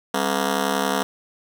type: ring-modulated tone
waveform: 10% pulse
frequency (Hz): 233.1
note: A#3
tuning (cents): 0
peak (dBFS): -9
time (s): 0.14-1.03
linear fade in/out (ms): 0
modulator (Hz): 35.5
effects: none